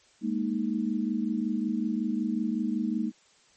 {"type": "chord", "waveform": "sine", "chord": "Ab suspended second", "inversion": "none", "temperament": "equal", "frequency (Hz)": [207.7, 233.1, 311.1], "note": ["Ab3", "Bb3", "Eb4"], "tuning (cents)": [0, 0, 0], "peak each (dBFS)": [-30, -29, -32], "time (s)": [0.21, 3.12], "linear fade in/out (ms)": 50, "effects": ["white hiss -61 dBFS RMS until 3.56 s", "MP3 32 kbps"]}